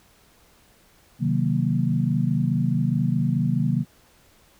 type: chord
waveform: sine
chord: C half-diminished seventh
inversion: none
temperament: equal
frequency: 130.81 / 155.56 / 185 / 233.1 Hz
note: C3 / Eb3 / Gb3 / Bb3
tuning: 0 / 0 / 0 / 0 cents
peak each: -24 / -24 / -26 / -26 dBFS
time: 1.19-3.85 s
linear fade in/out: 50 ms
effects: pink hiss -57 dBFS RMS until 4.59 s